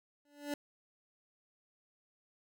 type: tone with exponential growth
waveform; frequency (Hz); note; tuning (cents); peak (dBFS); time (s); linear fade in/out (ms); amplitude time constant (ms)
25% pulse; 290; D4; -22; -29; 0.25-0.54; 2; 62
effects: none